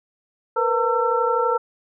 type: tone cluster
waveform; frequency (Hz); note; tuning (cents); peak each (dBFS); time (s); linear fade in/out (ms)
sine; 466.2 / 498.3 / 910 / 1341; A#4 / B4 / A#5 / E6; 0 / +15 / -42 / +29; -23; 0.56-1.58; 10
effects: none